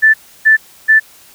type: tone bursts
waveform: sine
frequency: 1760 Hz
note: A6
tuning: in tune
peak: -4 dBFS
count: 3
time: 0.02-1 s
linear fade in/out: 20 ms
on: 120 ms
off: 310 ms
effects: white hiss -43 dBFS RMS until 1.34 s